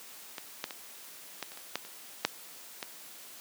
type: clicks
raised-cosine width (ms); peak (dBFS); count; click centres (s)
0.2; -20 / -15 / -22 / -17 / -29 / -27 / -13 / -28 / -7 / -18; 10; 0.382 / 0.641 / 0.708 / 1.427 / 1.519 / 1.574 / 1.756 / 1.85 / 2.25 / 2.828
effects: white hiss -49 dBFS RMS until 3.4 s + high-pass 200 Hz 12 dB/octave